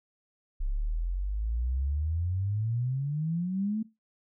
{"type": "exponential sweep", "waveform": "sine", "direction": "up", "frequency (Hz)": [32.7, 223.3], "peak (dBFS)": -27, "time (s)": [0.6, 3.83], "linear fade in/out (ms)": 10, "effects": ["noise-tail reverb RT60 0.2 s tail -17 dB re dry"]}